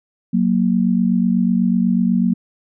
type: tone pair together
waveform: sine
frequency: 185.01 / 233.1 Hz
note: F#3 / A#3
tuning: 0 / 0 cents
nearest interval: major third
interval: 400 cents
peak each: -16 dBFS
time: 0.33-2.34 s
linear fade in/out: 10 ms
effects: none